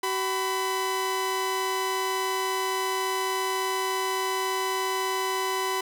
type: tone pair together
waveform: sawtooth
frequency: 379.3 / 1000 Hz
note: F#4 / B5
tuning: +43 / +21 cents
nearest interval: octave + perfect fourth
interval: 1678 cents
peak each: -25 / -24 dBFS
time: 0.03-5.81 s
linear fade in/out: 5 ms
effects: none